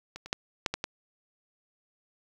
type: clicks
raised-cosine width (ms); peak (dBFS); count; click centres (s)
0.2; -23 / -25 / -11 / -9 / -13 / -14; 6; 0.16 / 0.26 / 0.329 / 0.662 / 0.74 / 0.841
effects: 8-bit